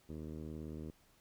10% pulse tone with low-pass filter, 78 Hz, D#2, 5 cents sharp, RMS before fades -45 dBFS, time 0.09-0.91 s, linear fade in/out 5 ms, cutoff 380 Hz, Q 0.88, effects pink hiss -69 dBFS RMS until 1.2 s

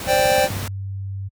pink noise, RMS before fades -30 dBFS, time 0-0.68 s, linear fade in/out 2 ms
square chord, C suspended second, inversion none, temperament just, 523.3 / 588.7 / 784.9 Hz, C5 / D5 / G5, 0 / +4 / +2 cents, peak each -20 dBFS, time 0.06-0.49 s, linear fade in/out 50 ms
click train, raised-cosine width 5 ms, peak -17 dBFS, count 10, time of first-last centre 0.07-0.629 s, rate 16.1 Hz
sine tone, 97.4 Hz, G2, 11 cents flat, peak -25 dBFS, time 0.5-1.29 s, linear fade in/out 20 ms
effects high-pass 60 Hz 12 dB/octave

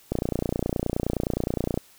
click train, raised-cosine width 2 ms, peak -11 dBFS, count 50, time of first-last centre 0.12-1.775 s, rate 29.6 Hz, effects white hiss -55 dBFS RMS until 1.98 s

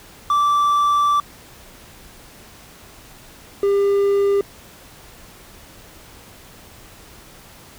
triangle tone pair in turn, 1166 / 399.8 Hz, D6 / G4, -13 / +34 cents, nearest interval octave + perfect fifth, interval 1853 cents, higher first, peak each -12 dBFS, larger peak neither, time 0.3-1.2 / 3.63-4.41 s, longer first, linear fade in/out 2 ms, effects pink hiss -44 dBFS RMS until 7.78 s

